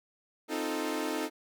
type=chord; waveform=sawtooth; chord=F dominant seventh; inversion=second; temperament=equal; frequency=261.6 / 311.1 / 349.2 / 440 Hz; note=C4 / Eb4 / F4 / A4; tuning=0 / 0 / 0 / 0 cents; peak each=-34 / -30 / -36 / -33 dBFS; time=0.48-1.3 s; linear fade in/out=50 ms; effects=none